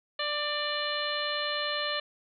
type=harmonic tone with a mistuned harmonic; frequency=590 Hz; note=D5; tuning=8 cents sharp; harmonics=1 / 2 / 3 / 4 / 5 / 6 / 7; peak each=-35 / -36 / -35 / -41 / -36 / -38 / -36 dBFS; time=0.19-2 s; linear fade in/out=5 ms; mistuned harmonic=3; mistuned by=+18 cents; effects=none